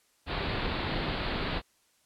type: low-pass noise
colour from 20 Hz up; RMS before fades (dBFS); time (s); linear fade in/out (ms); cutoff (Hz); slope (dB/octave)
pink; -32; 0.26-1.62; 50; 4500; 96
effects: white hiss -68 dBFS RMS until 2.05 s + low-pass 11000 Hz 12 dB/octave

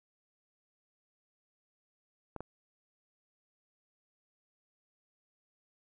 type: clicks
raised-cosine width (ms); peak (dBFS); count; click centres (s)
1; -26; 2; 2.363 / 2.406
effects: none

